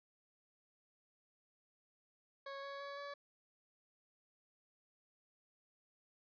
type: tone with pitch steps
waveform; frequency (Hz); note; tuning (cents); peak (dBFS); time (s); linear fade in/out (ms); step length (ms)
20% pulse; 552 / 557.4 / 562.9 / 568.5; C#5 / C#5 / C#5 / C#5; -7 / +9 / +26 / +44; -40; 2.46-3.14; 5; 170
effects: resampled to 11025 Hz